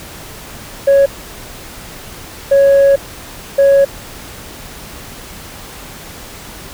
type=tone bursts at uneven times; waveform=sine; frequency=554 Hz; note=C#5; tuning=1 cent flat; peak=-3 dBFS; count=3; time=0.87-1.06 / 2.51-2.96 / 3.58-3.85 s; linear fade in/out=10 ms; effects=tanh soft clip ceiling -4 dBFS + pink hiss -32 dBFS RMS until 6.73 s